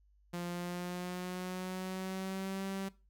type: tone with pitch glide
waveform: sawtooth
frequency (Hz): 174.61 to 193.74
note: F3 to G3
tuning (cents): 0 to -20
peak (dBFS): -33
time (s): 0.33-2.89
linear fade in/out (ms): 10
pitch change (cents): +180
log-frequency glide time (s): 0.48-2.64
effects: noise-tail reverb RT60 0.3 s tail -19 dB re dry + added 50 Hz sine -64 dBFS peak until 3.09 s